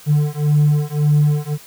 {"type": "beating tone pair", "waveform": "triangle", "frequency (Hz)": [147.5, 149.3], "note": ["D3", "D3"], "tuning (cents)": [8, 29], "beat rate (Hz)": 1.8, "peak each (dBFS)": -13, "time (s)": [0.06, 1.58], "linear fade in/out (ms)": 50, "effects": ["tanh soft clip ceiling -5 dBFS", "white hiss -42 dBFS RMS until 1.66 s"]}